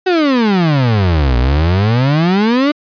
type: exponential two-way sweep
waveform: 35% pulse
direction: down then up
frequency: 383.1 to 58.9 to 303.1 Hz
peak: -8 dBFS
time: 0.06-2.72 s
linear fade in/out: 10 ms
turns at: 1.37 s
effects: resampled to 11025 Hz